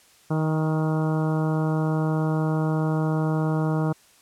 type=harmonic tone with a mistuned harmonic; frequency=156.8 Hz; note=D#3; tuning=14 cents sharp; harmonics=1 / 2 / 3 / 4 / 5 / 6 / 7 / 8 / 9; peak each=-22 / -28 / -32 / -34 / -36 / -38 / -39 / -40 / -41 dBFS; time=0.3-3.93 s; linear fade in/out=10 ms; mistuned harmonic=5; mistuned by=+21 cents; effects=white hiss -56 dBFS RMS until 4.21 s + low-pass 11000 Hz 12 dB/octave